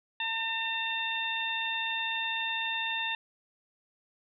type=harmonic tone; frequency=904 Hz; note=A5; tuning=47 cents sharp; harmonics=1 / 2 / 3 / 4; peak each=-37 / -35 / -34 / -35 dBFS; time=0.2-3.15 s; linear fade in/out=2 ms; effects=none